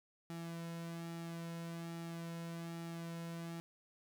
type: tone with flanger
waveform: sawtooth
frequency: 167.5 Hz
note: E3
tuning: 28 cents sharp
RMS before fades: -45 dBFS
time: 0.3-3.6 s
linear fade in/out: 0 ms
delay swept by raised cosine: 1.9 to 2.55 ms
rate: 1.2 Hz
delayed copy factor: -0.6
effects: none